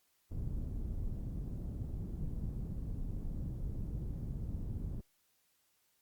pink low-pass noise, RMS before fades -39 dBFS, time 0.31-5.01 s, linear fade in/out 5 ms, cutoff 170 Hz, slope 12 dB/octave, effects white hiss -75 dBFS RMS until 6.01 s + Opus 48 kbps

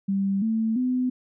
sine tone with pitch steps, 196 / 222.6 / 252.7 Hz, G3 / A3 / B3, 0 / +20 / +40 cents, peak -21 dBFS, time 0.08-1.1 s, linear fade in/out 10 ms, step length 340 ms, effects none

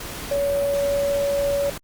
sine tone in noise, 565 Hz, C#5, 33 cents sharp, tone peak -19 dBFS, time 0.31-1.7 s, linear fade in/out 5 ms, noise pink, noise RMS -33 dBFS, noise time 0-1.78 s, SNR +11 dB, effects Opus 48 kbps

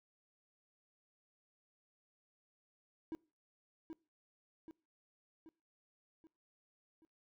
triangle tone with echo, 321.7 Hz, E4, 42 cents flat, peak -37 dBFS, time 3.12-3.15 s, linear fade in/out 0 ms, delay 780 ms, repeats 5, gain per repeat -5 dB, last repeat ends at 7.05 s, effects noise-tail reverb RT60 0.4 s tail -25 dB re dry

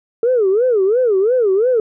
sine tone with vibrato, 440 Hz, A4, in tune, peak -10 dBFS, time 0.23-1.8 s, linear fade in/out 2 ms, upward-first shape sine, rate 2.9 Hz, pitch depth 270 cents each way, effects tanh soft clip ceiling -7 dBFS

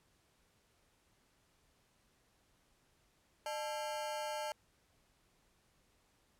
40% pulse ring-modulated tone, 740 Hz, F#5, in tune, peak -34 dBFS, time 3.46-4.52 s, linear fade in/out 2 ms, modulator 134 Hz, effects pink hiss -73 dBFS RMS until 6.39 s + low-pass 12000 Hz 12 dB/octave

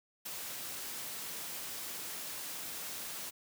white noise with ADSR envelope, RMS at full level -39 dBFS, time 0.25-3.31 s, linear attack 15 ms, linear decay 4 ms, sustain -3 dB, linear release 24 ms, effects high-pass 100 Hz 12 dB/octave

